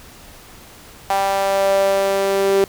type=tone with high-pass filter sweep; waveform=sawtooth; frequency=196 Hz; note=G3; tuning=in tune; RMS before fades=-17 dBFS; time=1.1-2.64 s; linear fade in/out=0 ms; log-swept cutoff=760 to 410 Hz; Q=5.5; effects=pink hiss -42 dBFS RMS until 2.68 s